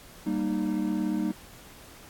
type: chord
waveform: triangle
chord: Eb major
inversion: first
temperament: equal with one note detuned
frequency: 196 / 233.1 / 307.7 Hz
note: G3 / Bb3 / Eb4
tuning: 0 / 0 / -19 cents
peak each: -28 / -29 / -27 dBFS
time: 0.26-1.32 s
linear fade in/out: 10 ms
effects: pink hiss -50 dBFS RMS until 2.09 s + AAC 64 kbps